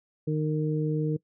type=harmonic tone; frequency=153.7 Hz; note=D#3; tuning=21 cents flat; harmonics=1 / 2 / 3; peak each=-26 / -31 / -31 dBFS; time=0.27-1.17 s; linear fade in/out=10 ms; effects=noise-tail reverb RT60 0.1 s tail -22 dB re dry